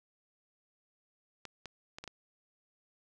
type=clicks; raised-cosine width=0.2 ms; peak=-26 dBFS; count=5; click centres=1.453 / 1.657 / 1.985 / 2.04 / 2.077 s; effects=none